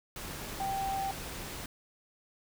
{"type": "tone in noise", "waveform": "sine", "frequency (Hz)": 780, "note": "G5", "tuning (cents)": -9, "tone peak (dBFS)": -31, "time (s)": [0.6, 1.11], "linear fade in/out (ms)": 2, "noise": "pink", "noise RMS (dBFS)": -41, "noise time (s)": [0.16, 1.66], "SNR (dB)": 7, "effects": []}